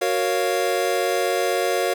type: chord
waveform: square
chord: Gb major seventh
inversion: none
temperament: equal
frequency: 370 / 466.2 / 554.4 / 698.5 Hz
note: Gb4 / Bb4 / Db5 / F5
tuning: 0 / 0 / 0 / 0 cents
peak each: -26 dBFS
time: 0.01-1.94 s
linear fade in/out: 10 ms
effects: none